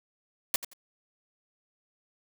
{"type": "noise with echo", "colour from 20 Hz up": "white", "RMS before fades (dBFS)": -25, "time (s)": [0.54, 0.56], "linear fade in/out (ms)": 2, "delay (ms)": 87, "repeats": 2, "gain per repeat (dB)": -13, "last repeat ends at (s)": 0.734, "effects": []}